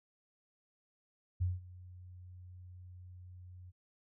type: tone with ADSR envelope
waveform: sine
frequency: 90.4 Hz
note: F#2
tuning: 40 cents flat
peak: -28 dBFS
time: 1.4-3.72 s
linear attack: 20 ms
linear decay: 180 ms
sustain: -21 dB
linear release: 31 ms
effects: none